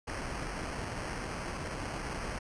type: noise with sample-and-hold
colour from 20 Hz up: pink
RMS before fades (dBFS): -38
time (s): 0.07-2.39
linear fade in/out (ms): 10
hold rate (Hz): 3675
effects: resampled to 22050 Hz